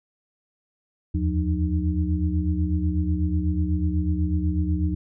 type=tone cluster; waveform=sine; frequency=78.1 / 86.2 / 178.3 / 305.9 Hz; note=D#2 / F2 / F3 / D#4; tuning=+7 / -22 / +36 / -29 cents; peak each=-23 / -27 / -28 / -29 dBFS; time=1.14-4.95 s; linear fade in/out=10 ms; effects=none